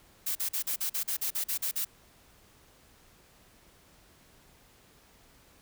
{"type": "noise bursts", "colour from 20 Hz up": "blue", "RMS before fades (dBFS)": -31, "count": 12, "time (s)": [0.26, 1.85], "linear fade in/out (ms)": 10, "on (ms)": 94, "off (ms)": 42, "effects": ["pink hiss -60 dBFS RMS until 5.61 s"]}